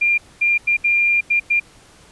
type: tone bursts at uneven times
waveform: sine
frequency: 2396 Hz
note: D7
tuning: 34 cents sharp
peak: -13 dBFS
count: 6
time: 0.01-0.18 / 0.41-0.58 / 0.67-0.77 / 0.84-1.21 / 1.3-1.4 / 1.5-1.6 s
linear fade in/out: 10 ms
effects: pink hiss -48 dBFS RMS until 2.11 s + resampled to 24000 Hz